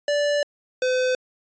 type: tone pair in turn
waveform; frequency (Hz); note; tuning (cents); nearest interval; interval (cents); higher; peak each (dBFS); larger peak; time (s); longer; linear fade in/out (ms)
square; 583 / 508.8; D5 / C5; -13 / -48; major second; 235; first; -20; neither; 0.08-0.43 / 0.82-1.15; first; 2
effects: resampled to 16000 Hz